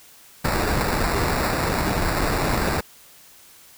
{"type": "noise with sample-and-hold", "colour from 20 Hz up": "pink", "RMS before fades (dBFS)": -22, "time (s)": [0.44, 2.81], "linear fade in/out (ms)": 10, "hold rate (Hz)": 3150, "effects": ["white hiss -49 dBFS RMS until 3.77 s"]}